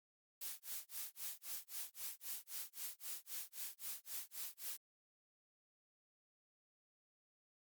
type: noise with tremolo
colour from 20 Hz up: blue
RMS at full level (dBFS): -44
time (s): 0.41-4.77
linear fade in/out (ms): 5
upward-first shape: sine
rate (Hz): 3.8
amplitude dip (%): 100
effects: Opus 48 kbps